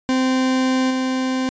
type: tone with level steps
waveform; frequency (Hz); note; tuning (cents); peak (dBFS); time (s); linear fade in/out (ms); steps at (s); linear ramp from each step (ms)
40% pulse; 259.3; C4; -15; -15 / -18; 0.09-1.49; 0; 0.9; 10
effects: resampled to 16000 Hz